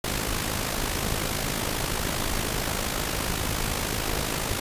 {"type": "noise with amplitude modulation", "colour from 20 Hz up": "pink", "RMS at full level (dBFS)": -25, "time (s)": [0.04, 4.6], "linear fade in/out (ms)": 5, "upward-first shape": "sine", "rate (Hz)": 52.8, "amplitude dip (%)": 60, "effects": ["resampled to 32000 Hz"]}